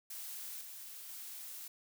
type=noise with level steps; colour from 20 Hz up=blue; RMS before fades=-45 / -49 / -47 dBFS; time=0.1-1.68 s; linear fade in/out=5 ms; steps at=0.61 / 1.09 s; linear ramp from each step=2 ms; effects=none